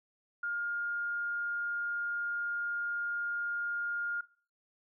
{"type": "tone", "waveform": "sine", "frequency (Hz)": 1414, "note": "F6", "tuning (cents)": 21, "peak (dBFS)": -32, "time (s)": [0.43, 4.21], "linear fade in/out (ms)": 5, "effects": ["noise-tail reverb RT60 0.4 s tail -19 dB re dry"]}